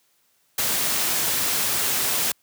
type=noise; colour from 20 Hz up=white; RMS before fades=-23 dBFS; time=0.58-2.32 s; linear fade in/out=5 ms; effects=white hiss -65 dBFS RMS until 2.42 s + high-pass 80 Hz 12 dB/octave